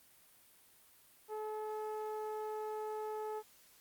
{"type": "tone with low-pass filter", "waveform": "sawtooth", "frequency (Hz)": 429.8, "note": "A4", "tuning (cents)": -41, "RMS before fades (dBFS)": -41, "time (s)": [1.28, 3.43], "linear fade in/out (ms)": 50, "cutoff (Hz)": 940, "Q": 1.5, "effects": ["white hiss -64 dBFS RMS until 3.8 s", "Opus 32 kbps"]}